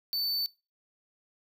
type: tone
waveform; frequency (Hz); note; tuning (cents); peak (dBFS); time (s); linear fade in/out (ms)
square; 4524; C#8; +34; -29; 0.13-0.46; 0
effects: noise-tail reverb RT60 0.3 s tail -25 dB re dry